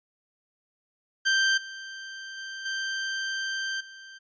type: tone with level steps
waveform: sawtooth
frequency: 1568 Hz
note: G6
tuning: in tune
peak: -17 / -34 / -32 / -25 / -40 dBFS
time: 1.25-4.19 s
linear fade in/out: 20 ms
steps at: 1.57 / 2.37 / 2.65 / 3.8 s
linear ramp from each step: 10 ms
effects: resampled to 16000 Hz